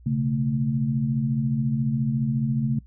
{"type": "tone cluster", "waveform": "sine", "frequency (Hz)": [124, 138.3, 223.1], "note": ["B2", "C#3", "A3"], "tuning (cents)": [7, -4, 24], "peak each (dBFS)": [-31, -23, -25], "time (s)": [0.06, 2.79], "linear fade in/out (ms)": 5, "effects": ["noise-tail reverb RT60 0.1 s tail -21 dB re dry", "added 60 Hz sine -46 dBFS peak until 2.86 s"]}